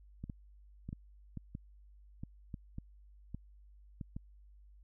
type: clicks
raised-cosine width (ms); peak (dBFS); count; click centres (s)
5; -29; 12; 0.24 / 0.298 / 0.89 / 0.929 / 1.373 / 1.551 / 2.235 / 2.542 / 2.784 / 3.346 / 4.012 / 4.165
effects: added 50 Hz sine -56 dBFS peak until 4.83 s

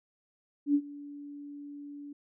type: tone with ADSR envelope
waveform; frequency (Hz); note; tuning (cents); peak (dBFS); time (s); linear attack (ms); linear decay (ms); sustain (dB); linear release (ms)
sine; 288; D4; -34; -20; 0.66-2.13; 85; 63; -21; 6
effects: none

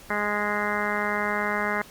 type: harmonic tone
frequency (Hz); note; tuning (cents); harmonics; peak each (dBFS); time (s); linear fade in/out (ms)
207.6; G#3; 0; 1 / 2 / 3 / 4 / 5 / 6 / 7 / 8 / 9 / 10; -33 / -33 / -33 / -33 / -33 / -33 / -33 / -33 / -33 / -33; 0.1-1.82; 5
effects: pink hiss -48 dBFS RMS until 1.9 s + Opus 48 kbps

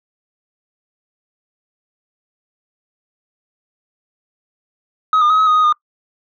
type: tone with pitch steps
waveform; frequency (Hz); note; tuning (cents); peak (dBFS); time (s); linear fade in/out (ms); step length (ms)
sine; 1269 / 1210 / 1268 / 1279 / 1243 / 1250 / 1219; D#6 / D#6 / D#6 / D#6 / D#6 / D#6 / D#6; +34 / -49 / +32 / +47 / -2 / +8 / -36; -7; 5.13-5.725; 2; 85
effects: noise-tail reverb RT60 0.1 s tail -25 dB re dry + tanh soft clip ceiling -9 dBFS

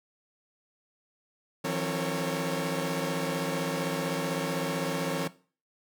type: tone cluster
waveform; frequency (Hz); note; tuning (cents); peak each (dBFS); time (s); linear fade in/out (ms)
sawtooth; 162.6 / 178.3 / 265.5 / 454.6 / 555; E3 / F3 / C4 / A#4 / C#5; -23 / +36 / +25 / -43 / +2; -31; 1.64-5.28; 10
effects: noise-tail reverb RT60 0.4 s tail -18 dB re dry

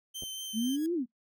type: tone with vibrato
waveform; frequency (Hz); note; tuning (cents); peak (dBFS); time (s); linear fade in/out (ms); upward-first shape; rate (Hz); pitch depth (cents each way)
sawtooth; 3104; G7; -18; -34; 0.14-0.77; 20; triangle; 4.3; 13
type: clicks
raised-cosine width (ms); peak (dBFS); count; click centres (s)
2; -33; 2; 0.224 / 0.235
type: tone with exponential growth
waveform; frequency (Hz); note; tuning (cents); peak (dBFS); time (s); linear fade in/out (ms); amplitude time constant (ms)
5% pulse; 1661.2; G#6; 0; -34; 0.3-0.86; 0; 120
type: exponential two-way sweep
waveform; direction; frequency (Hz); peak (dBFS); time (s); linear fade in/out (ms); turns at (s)
sine; up then down; 210.4 to 359.1 to 222.2; -27; 0.53-1.06; 50; 0.94
effects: noise-tail reverb RT60 0.1 s tail -18 dB re dry

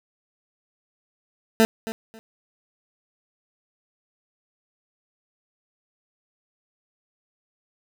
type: tone with echo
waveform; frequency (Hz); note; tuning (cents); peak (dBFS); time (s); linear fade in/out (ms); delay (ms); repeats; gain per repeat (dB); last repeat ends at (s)
20% pulse; 223; A3; +23; -9; 1.6-1.65; 0; 270; 2; -14; 2.19
effects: none

